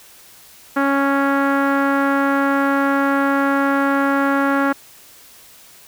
sawtooth tone with low-pass filter, 277.2 Hz, C#4, in tune, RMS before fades -17 dBFS, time 0.76-4.73 s, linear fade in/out 10 ms, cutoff 1500 Hz, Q 3, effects white hiss -45 dBFS RMS until 5.87 s

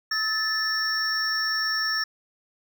triangle tone cluster, 1291 / 1756 / 5470 Hz, E6 / A6 / F8, -37 / -4 / -37 cents, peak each -31 / -25 / -25 dBFS, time 0.11-2.04 s, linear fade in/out 5 ms, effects none

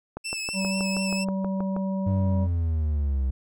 click train, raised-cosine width 1 ms, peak -19 dBFS, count 11, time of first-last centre 0.17-1.765 s, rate 6.27 Hz
20% pulse tone with vibrato, 2637 Hz, E7, in tune, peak -24 dBFS, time 0.24-1.25 s, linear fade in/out 20 ms, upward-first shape sine, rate 4.2 Hz, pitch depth 33 cents each way
harmonic tone, 191.8 Hz, G3, 37 cents flat, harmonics 1 / 3 / 5, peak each -25 / -34 / -40 dBFS, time 0.53-2.48 s, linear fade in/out 50 ms
triangle linear sweep, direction down, 98.8 to 64.1 Hz, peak -20 dBFS, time 2.06-3.31 s, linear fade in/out 10 ms
effects none

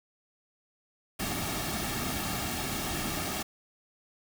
pink noise with comb filter, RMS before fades -33 dBFS, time 1.19-3.43 s, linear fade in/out 10 ms, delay 2 ms, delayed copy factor -0.6, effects none

